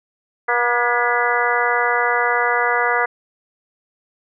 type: harmonic tone with a mistuned harmonic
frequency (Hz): 240.6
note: B3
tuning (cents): -45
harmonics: 2 / 3 / 4 / 5 / 6 / 7 / 8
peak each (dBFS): -23 / -23 / -23 / -23 / -23 / -23 / -23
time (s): 0.48-3.06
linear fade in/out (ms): 10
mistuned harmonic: 8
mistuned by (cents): +56
effects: none